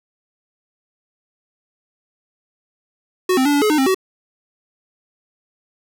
square tone with pitch steps, 368.6 / 260.6 / 289.7 / 287.1 / 425.4 / 304.3 / 266.5 / 377.7 Hz, F#4 / C4 / D4 / D4 / G#4 / D#4 / C4 / F#4, -7 / -7 / -24 / -39 / +42 / -38 / +32 / +36 cents, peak -14 dBFS, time 3.29-3.946 s, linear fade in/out 5 ms, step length 82 ms, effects none

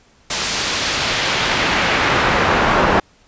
brown noise with band-pass filter sweep, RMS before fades -17 dBFS, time 0.3-3 s, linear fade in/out 5 ms, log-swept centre 6200 to 1100 Hz, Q 0.86, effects pink hiss -53 dBFS RMS until 3.27 s + resampled to 16000 Hz

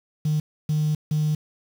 triangle tone bursts at uneven times, 152.5 Hz, D#3, 34 cents flat, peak -16 dBFS, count 3, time 0.25-0.4 / 0.69-0.95 / 1.11-1.35 s, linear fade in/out 5 ms, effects tanh soft clip ceiling -16 dBFS + 7-bit

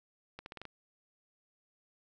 accelerating click train, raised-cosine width 0.3 ms, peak -28 dBFS, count 6, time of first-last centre 0.39-0.653 s, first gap 71 ms, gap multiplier 0.85, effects none

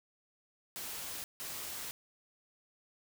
white noise bursts at uneven times, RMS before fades -42 dBFS, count 2, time 0.76-1.24 / 1.4-1.91 s, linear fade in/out 0 ms, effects none

